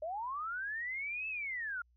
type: linear two-way sweep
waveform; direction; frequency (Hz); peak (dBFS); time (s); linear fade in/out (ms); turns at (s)
sine; up then down; 594 to 2637 to 1375; -36; 0.02-1.82; 5; 1.28
effects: added 60 Hz sine -66 dBFS peak until 1.96 s